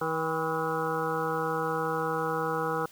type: harmonic tone with a mistuned harmonic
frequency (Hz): 160.3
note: E3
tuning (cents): -48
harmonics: 1 / 2 / 3 / 5 / 6 / 7 / 8 / 9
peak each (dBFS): -37 / -38 / -31 / -35 / -37 / -39 / -34 / -38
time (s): 0.01-2.86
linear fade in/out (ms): 5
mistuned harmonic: 6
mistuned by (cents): +77
effects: white hiss -54 dBFS RMS until 2.91 s